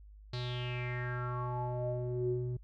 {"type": "tone with low-pass filter sweep", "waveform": "square", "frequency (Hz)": 123.47, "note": "B2", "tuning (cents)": 0, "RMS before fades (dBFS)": -36, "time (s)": [0.33, 2.57], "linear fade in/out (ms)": 5, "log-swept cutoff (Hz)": [4300, 260], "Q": 6.3, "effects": ["noise-tail reverb RT60 0.1 s tail -26 dB re dry", "added 51 Hz sine -51 dBFS peak until 2.63 s"]}